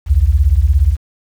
sine beating tone pair, 61.9 / 78.9 Hz, B1 / D#2, +5 / +25 cents, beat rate 17 Hz, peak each -11 dBFS, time 0.06-0.97 s, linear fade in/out 50 ms, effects 7-bit

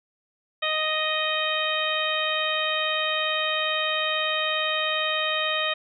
harmonic tone, 622.3 Hz, D#5, in tune, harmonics 1 / 2 / 3 / 4 / 5 / 6, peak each -30 / -30 / -30 / -30 / -30 / -30 dBFS, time 0.62-5.74 s, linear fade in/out 10 ms, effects none

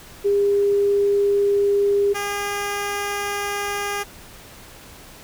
sine / 10% pulse tone pair in turn, 403.4 / 406.2 Hz, G4 / G#4, +50 / -38 cents, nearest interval unison, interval 12 cents, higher second, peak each -15 dBFS, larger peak neither, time 0.24-2.14 / 2.14-4.04 s, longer neither, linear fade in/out 20 ms, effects pink hiss -43 dBFS RMS until 5.23 s

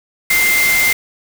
sine tone in noise, 2093 Hz, C7, in tune, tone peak -12 dBFS, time 0.3-0.93 s, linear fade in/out 5 ms, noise white, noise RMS -18 dBFS, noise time 0.3-0.93 s, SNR +3 dB, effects none

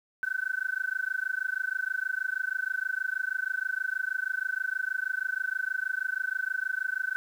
sine tone with amplitude modulation, 1523 Hz, F#6, 50 cents sharp, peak -24 dBFS, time 0.23-7.16 s, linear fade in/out 0 ms, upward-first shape sine, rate 26.3 Hz, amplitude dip 100%, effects 9-bit

